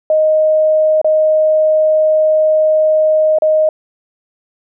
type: tone with dropouts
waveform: sine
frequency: 622.3 Hz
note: D#5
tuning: in tune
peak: -8 dBFS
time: 0.1-3.69 s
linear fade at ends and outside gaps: 2 ms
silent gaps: 1.015-1.045 / 3.386-3.421 s
effects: none